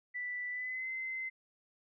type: tone with pitch glide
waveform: sine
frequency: 1975.5 to 2061 Hz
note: B6 to C7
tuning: 0 to -27 cents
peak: -36 dBFS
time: 0.14-1.3 s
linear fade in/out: 20 ms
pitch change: +73 cents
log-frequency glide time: 0.5-0.89 s
effects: none